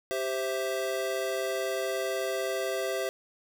square chord, C major, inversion second, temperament equal, 392 / 523.3 / 659.3 Hz, G4 / C5 / E5, 0 / 0 / 0 cents, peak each -34 dBFS, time 0.11-3.09 s, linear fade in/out 0 ms, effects none

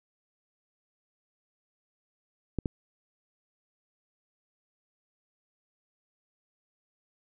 clicks, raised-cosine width 3 ms, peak -16 dBFS, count 2, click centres 2.587 / 2.658 s, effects none

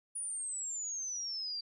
sine exponential sweep, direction down, 9760 to 4658 Hz, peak -36 dBFS, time 0.15-1.61 s, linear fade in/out 10 ms, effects none

